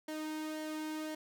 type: tone with flanger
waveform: sawtooth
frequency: 310 Hz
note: D#4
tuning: 6 cents flat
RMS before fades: -40 dBFS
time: 0.08-1.15 s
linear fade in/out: 5 ms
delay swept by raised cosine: 0.78 to 1.74 ms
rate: 1.9 Hz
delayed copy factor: -0.5
effects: none